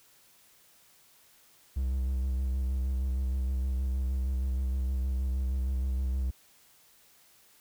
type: tone with vibrato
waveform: triangle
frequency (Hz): 64.9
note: C2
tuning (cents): -13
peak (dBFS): -25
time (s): 1.76-6.31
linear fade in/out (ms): 10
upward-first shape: square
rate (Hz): 6.4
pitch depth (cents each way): 31
effects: white hiss -61 dBFS RMS until 7.6 s